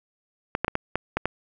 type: clicks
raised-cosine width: 0.5 ms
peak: -8 dBFS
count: 7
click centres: 0.551 / 0.646 / 0.681 / 0.754 / 0.956 / 1.17 / 1.256 s
effects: none